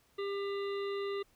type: harmonic tone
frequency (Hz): 398.9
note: G4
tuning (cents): +30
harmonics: 1 / 3 / 5 / 7 / 9 / 10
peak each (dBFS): -34 / -44 / -48 / -51 / -53 / -54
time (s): 0.18-1.23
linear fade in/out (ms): 10
effects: pink hiss -69 dBFS RMS until 1.35 s